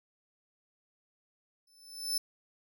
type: tone with exponential growth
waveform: sawtooth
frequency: 5274 Hz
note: E8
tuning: in tune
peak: -24 dBFS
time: 1.67-2.18 s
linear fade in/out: 5 ms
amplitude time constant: 110 ms
effects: none